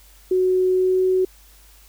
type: tone with pitch glide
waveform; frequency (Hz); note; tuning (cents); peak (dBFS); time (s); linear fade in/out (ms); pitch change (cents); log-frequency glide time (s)
sine; 370 to 372.6; F#4 to F#4; 0 to +12; -15; 0.31-1.25; 5; +12; 0.72-1.03
effects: added 50 Hz sine -49 dBFS peak until 1.88 s + white hiss -52 dBFS RMS until 1.88 s